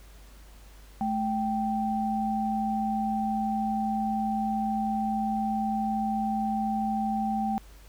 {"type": "tone pair together", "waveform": "sine", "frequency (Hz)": [216.8, 781], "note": ["A3", "G5"], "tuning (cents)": [-25, -7], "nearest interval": "octave + minor seventh", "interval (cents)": 2218, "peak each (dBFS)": -28, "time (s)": [1.01, 7.58], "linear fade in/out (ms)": 0, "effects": ["added 50 Hz sine -48 dBFS peak until 7.88 s", "pink hiss -56 dBFS RMS until 7.88 s"]}